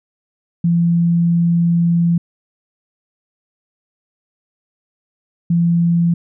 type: tone pair in turn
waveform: sine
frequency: 170.2 / 170.2 Hz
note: F3 / F3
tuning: -44 / -44 cents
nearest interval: unison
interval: 0 cents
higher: neither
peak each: -11 / -11 dBFS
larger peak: neither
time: 0.64-2.18 / 5.5-6.14 s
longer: first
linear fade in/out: 5 ms
effects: none